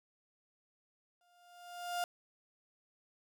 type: tone with exponential growth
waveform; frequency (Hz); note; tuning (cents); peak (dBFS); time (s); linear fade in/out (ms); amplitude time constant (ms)
35% pulse; 704; F5; +14; -30; 1.21-2.04; 1; 180
effects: none